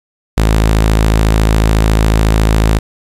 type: tone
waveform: sawtooth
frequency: 54 Hz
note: A1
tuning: 32 cents flat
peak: -4 dBFS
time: 0.37-2.79 s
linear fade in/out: 10 ms
effects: resampled to 32000 Hz + 7-bit